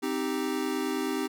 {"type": "chord", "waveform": "square", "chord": "C minor", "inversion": "none", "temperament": "equal", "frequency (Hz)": [261.6, 311.1, 392], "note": ["C4", "Eb4", "G4"], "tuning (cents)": [0, 0, 0], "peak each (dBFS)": -33, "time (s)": [0.02, 1.28], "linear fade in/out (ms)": 20, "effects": []}